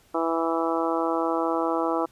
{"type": "harmonic tone", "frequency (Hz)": 164.81, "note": "E3", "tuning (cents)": 0, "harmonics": [2, 3, 4, 5, 6, 7, 8], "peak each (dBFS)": [-27, -29, -30, -31, -32, -32, -33], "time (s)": [0.14, 2.06], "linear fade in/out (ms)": 10, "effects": ["pink hiss -59 dBFS RMS until 2.11 s", "resampled to 32000 Hz"]}